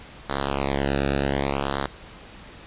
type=tone with flanger; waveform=sawtooth; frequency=69.3 Hz; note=C#2; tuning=in tune; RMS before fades=-25 dBFS; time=0.29-1.87 s; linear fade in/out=10 ms; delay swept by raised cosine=0.39 to 0.96 ms; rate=0.64 Hz; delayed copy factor=-1; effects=pink hiss -44 dBFS RMS until 2.66 s + resampled to 8000 Hz